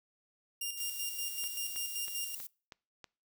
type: tone with tremolo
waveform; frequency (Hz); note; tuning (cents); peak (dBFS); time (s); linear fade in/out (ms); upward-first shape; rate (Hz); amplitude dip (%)
10% pulse; 2803; F7; +6; -26; 0.61-2.35; 5; square; 5.2; 55
type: noise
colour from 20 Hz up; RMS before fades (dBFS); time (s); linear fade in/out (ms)
violet; -44; 0.77-2.47; 5
type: click train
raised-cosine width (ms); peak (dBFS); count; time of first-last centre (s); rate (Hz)
0.2; -30; 6; 1.44-3.043; 3.12
effects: noise-tail reverb RT60 0.4 s tail -25 dB re dry